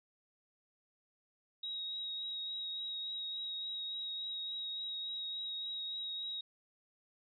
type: tone with vibrato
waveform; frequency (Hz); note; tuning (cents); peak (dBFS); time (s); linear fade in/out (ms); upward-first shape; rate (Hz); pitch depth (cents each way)
sine; 3800; A#7; +33; -38; 1.63-6.41; 5; triangle; 3.5; 18
effects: none